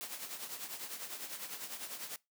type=noise with tremolo; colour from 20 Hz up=white; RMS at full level=-41 dBFS; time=0.01-2.16 s; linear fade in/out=0 ms; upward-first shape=triangle; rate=10 Hz; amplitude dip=70%; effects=noise-tail reverb RT60 0.2 s tail -22 dB re dry + high-pass 200 Hz 12 dB/octave